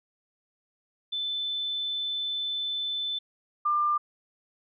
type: tone pair in turn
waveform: sine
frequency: 3520 / 1194.8 Hz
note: A7 / D6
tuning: 0 / +29 cents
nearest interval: octave + perfect fifth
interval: 1871 cents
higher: first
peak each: -28 / -22 dBFS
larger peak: second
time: 1.12-3.19 / 3.65-3.98 s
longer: first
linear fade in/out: 10 ms
effects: none